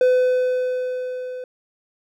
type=tone with level ramp; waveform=triangle; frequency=505 Hz; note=B4; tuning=39 cents sharp; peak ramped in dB=-10 to -27 dBFS; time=0.01-1.44 s; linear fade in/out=2 ms; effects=none

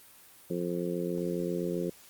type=harmonic tone; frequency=87.6 Hz; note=F2; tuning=6 cents sharp; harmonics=2 / 3 / 4 / 5 / 6; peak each=-34 / -39 / -34 / -36 / -38 dBFS; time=0.5-1.9 s; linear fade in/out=5 ms; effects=white hiss -55 dBFS RMS until 2.09 s + Opus 32 kbps

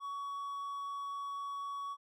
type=tone; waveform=triangle; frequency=1124 Hz; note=C#6; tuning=24 cents sharp; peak=-36 dBFS; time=0-1.97 s; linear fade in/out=50 ms; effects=none

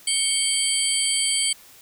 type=tone cluster; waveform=sine; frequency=2223 / 3158 / 4570 / 8020 / 9450 Hz; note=C#7 / G7 / D8 / B8 / D9; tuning=+4 / +12 / -48 / +26 / +10 cents; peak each=-30 / -26 / -26 / -24 / -27 dBFS; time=0.07-1.53 s; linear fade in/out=5 ms; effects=white hiss -49 dBFS RMS until 1.81 s

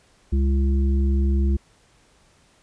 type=harmonic tone; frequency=68 Hz; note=C#2; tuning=33 cents flat; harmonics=1 / 3 / 5; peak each=-17 / -27 / -31 dBFS; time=0.32-1.57 s; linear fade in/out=10 ms; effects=pink hiss -58 dBFS RMS until 2.62 s + resampled to 22050 Hz

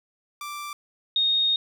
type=tone pair in turn; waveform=sawtooth / sine; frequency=1174.7 / 3713 Hz; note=D6 / A#7; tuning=0 / -8 cents; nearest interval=octave + minor sixth; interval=1992 cents; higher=second; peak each=-29 / -19 dBFS; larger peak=second; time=0.41-0.73 / 1.16-1.56 s; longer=second; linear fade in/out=2 ms; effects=none

